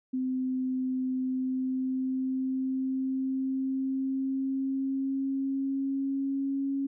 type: tone with pitch glide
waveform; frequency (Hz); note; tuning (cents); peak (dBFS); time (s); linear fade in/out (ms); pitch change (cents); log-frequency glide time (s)
sine; 257.9 to 274.8; C4 to C#4; -25 to -15; -27; 0.13-6.87; 10; +110; 1.19-6.74
effects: none